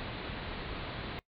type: low-pass noise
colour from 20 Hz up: pink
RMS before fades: -40 dBFS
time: 0-1.19 s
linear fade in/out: 0 ms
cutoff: 4300 Hz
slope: 96 dB/octave
effects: noise-tail reverb RT60 0.1 s tail -21 dB re dry